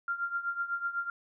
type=tone with tremolo; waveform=sine; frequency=1390 Hz; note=F6; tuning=9 cents flat; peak=-27 dBFS; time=0.08-1.1 s; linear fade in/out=2 ms; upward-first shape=triangle; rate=8 Hz; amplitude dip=85%; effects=none